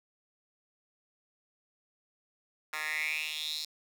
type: tone with high-pass filter sweep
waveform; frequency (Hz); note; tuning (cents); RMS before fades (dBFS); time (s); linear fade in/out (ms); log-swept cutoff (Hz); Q
10% pulse; 154; D#3; -17; -35; 2.73-3.65; 2; 1500 to 4500; 6
effects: none